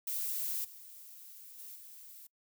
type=noise with level steps; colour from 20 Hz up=violet; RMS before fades=-36 / -52 / -48 / -52 dBFS; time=0.07-2.27 s; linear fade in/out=5 ms; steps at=0.64 / 1.58 / 1.75 s; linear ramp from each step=10 ms; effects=noise-tail reverb RT60 0.1 s tail -24 dB re dry